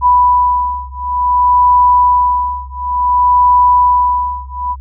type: beating tone pair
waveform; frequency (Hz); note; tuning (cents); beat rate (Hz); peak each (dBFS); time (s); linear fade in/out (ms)
sine; 987.8 / 988.36; B5 / B5; 0 / +1; 0.56; -11; 0.01-4.76; 50
effects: added 66 Hz sine -26 dBFS peak until 4.8 s